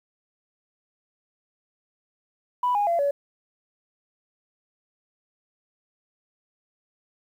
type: tone with pitch steps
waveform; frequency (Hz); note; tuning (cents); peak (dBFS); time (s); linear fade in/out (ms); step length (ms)
sine; 987.8 / 821.1 / 682.5 / 567.3; B5 / G#5 / F5 / C#5; 0 / -20 / -40 / +40; -19; 2.63-3.11; 5; 120
effects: tanh soft clip ceiling -15 dBFS + 9-bit